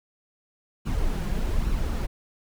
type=noise with flanger; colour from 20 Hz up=brown; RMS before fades=-25 dBFS; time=0.85-2.07 s; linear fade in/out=20 ms; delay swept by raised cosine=0.71 to 5.61 ms; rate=1.2 Hz; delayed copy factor=+0.5; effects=none